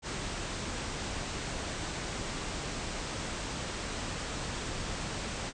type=low-pass noise; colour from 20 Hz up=pink; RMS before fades=-37 dBFS; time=0.02-5.53 s; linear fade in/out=50 ms; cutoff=8600 Hz; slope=96 dB/octave; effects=none